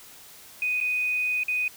sine tone with dropouts, 2491 Hz, D#7, 1 cent sharp, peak -23 dBFS, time 0.62-1.68 s, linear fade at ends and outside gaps 2 ms, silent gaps 0.803-0.811 / 1.435-1.482 s, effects white hiss -48 dBFS RMS until 1.76 s

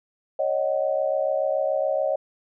sine tone cluster, 553 / 620 / 750 Hz, C#5 / D#5 / F#5, -4 / -6 / +23 cents, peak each -24 / -24 / -31 dBFS, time 0.39-2.16 s, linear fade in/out 5 ms, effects none

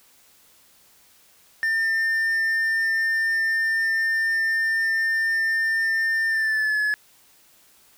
triangle tone with pitch glide, 1801 to 1706.8 Hz, A6 to G#6, +40 to +47 cents, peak -18 dBFS, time 1.63-6.94 s, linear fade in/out 0 ms, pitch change -93 cents, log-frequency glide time 6.28-6.8 s, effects white hiss -56 dBFS RMS until 7.97 s

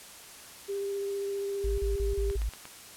sine tone with vibrato, 398 Hz, G4, 26 cents sharp, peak -30 dBFS, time 0.68-2.37 s, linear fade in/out 20 ms, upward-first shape sine, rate 15 Hz, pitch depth 10 cents each way
sine tone bursts, 53.4 Hz, G#1, 49 cents sharp, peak -27 dBFS, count 5, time 1.64-2.492 s, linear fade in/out 5 ms, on 140 ms, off 38 ms
click train, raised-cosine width 0.3 ms, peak -27 dBFS, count 4, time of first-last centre 2.3-2.654 s, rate 8.47 Hz
effects white hiss -48 dBFS RMS until 2.96 s + low-pass 12000 Hz 12 dB/octave

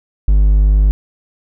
triangle tone, 50.5 Hz, G#1, 48 cents flat, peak -5 dBFS, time 0.28-0.91 s, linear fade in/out 0 ms, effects none

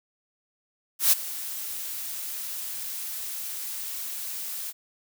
blue noise with ADSR envelope, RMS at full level -17 dBFS, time 0.99-4.73 s, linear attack 130 ms, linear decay 21 ms, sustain -17 dB, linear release 39 ms, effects none

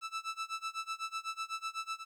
sawtooth tone with tremolo, 1318.5 Hz, E6, in tune, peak -30 dBFS, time 0.01-2.05 s, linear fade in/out 50 ms, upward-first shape sine, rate 8 Hz, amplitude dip 95%, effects low-pass 7000 Hz 12 dB/octave + 12-bit

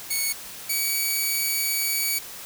5% pulse tone pair in turn, 2218 / 2269 Hz, C#7 / C#7, 0 / +40 cents, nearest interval unison, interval 40 cents, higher second, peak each -13 dBFS, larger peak neither, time 0.1-0.33 / 0.69-2.19 s, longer second, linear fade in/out 10 ms, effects white hiss -39 dBFS RMS until 2.45 s

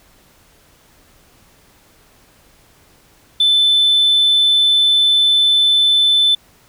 sine tone, 3520 Hz, A7, in tune, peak -8 dBFS, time 3.4-6.35 s, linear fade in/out 5 ms, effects tanh soft clip ceiling -7 dBFS + pink hiss -51 dBFS RMS until 6.68 s

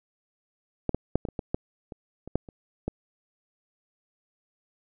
clicks, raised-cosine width 2 ms, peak -11 / -12 / -8 / -17 / -23 / -17 / -12 / -25 / -26 / -10 / -30 / -15 dBFS, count 12, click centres 0.893 / 0.946 / 1.156 / 1.252 / 1.287 / 1.392 / 1.545 / 1.922 / 2.276 / 2.356 / 2.488 / 2.88 s, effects none

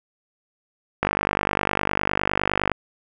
click train, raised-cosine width 0.5 ms, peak -4 dBFS, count 85, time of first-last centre 1.03-2.717 s, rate 49.8 Hz, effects none

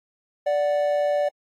triangle tone pair together, 584.8 / 740 Hz, D5 / F#5, -7 / 0 cents, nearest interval major third, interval 407 cents, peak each -18 / -26 dBFS, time 0.46-1.29 s, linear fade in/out 10 ms, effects AAC 64 kbps

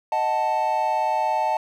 triangle chord, D# diminished, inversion none, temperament equal, 622.3 / 740 / 880 Hz, D#5 / F#5 / A5, 0 / 0 / 0 cents, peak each -25 / -24 / -20 dBFS, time 0.12-1.57 s, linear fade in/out 2 ms, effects none

